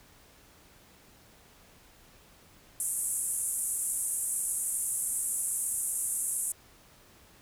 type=band-pass noise; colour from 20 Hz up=pink; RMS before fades=-32 dBFS; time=2.8-6.52 s; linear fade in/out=2 ms; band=8300 to 11000 Hz; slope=48 dB/octave; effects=pink hiss -58 dBFS RMS until 7.41 s